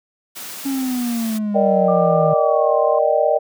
white high-pass noise, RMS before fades -32 dBFS, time 0.35-1.39 s, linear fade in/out 20 ms, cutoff 140 Hz, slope 96 dB/octave
triangle exponential sweep, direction down, 277.2 to 155.56 Hz, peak -17 dBFS, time 0.65-2.34 s, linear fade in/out 10 ms
sine chord, Eb major seventh, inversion second, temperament just, 466.7 / 583.4 / 622.3 / 777.8 Hz, Bb4 / D5 / Eb5 / G5, +2 / -12 / 0 / -14 cents, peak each -21 / -18 / -17 / -21 dBFS, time 1.54-3.39 s, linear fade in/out 20 ms
sine tone with pitch glide, 1189 to 1053.2 Hz, D6 to C6, +21 to +11 cents, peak -24 dBFS, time 1.88-2.99 s, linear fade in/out 5 ms, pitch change -210 cents, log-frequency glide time 2.29-2.79 s
effects none

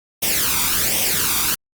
white noise with flanger, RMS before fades -19 dBFS, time 0.22-1.55 s, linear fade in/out 10 ms, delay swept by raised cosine 0.34 to 0.86 ms, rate 1.3 Hz, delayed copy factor +0.65, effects Opus 48 kbps

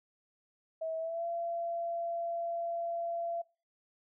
sine tone with pitch glide, 646 to 680.1 Hz, E5 to F5, -35 to -46 cents, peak -33 dBFS, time 0.81-3.42 s, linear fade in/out 10 ms, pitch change +89 cents, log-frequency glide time 0.98-1.25 s, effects noise-tail reverb RT60 0.3 s tail -21 dB re dry

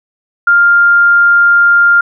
sine tone, 1400 Hz, F6, 4 cents sharp, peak -4 dBFS, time 0.47-2.01 s, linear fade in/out 5 ms, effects none

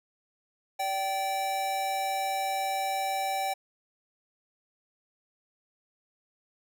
square tone pair together, 580 / 774.2 Hz, D5 / G5, -22 / -22 cents, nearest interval perfect fourth, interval 500 cents, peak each -38 / -29 dBFS, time 0.79-3.54 s, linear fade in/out 10 ms, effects none

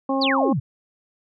harmonic tone, 269.8 Hz, C#4, 47 cents flat, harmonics 1 / 2 / 3 / 4, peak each -22 / -25 / -27 / -28 dBFS, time 0.09-0.53 s, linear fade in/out 5 ms
sine exponential sweep, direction down, 4997 to 110 Hz, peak -20 dBFS, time 0.21-0.6 s, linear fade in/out 10 ms
effects none

